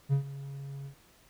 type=tone with ADSR envelope; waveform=triangle; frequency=138.59 Hz; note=C#3; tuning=in tune; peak=-19 dBFS; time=0.09-0.95 s; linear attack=39 ms; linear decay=98 ms; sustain=-17 dB; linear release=94 ms; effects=pink hiss -61 dBFS RMS until 1.29 s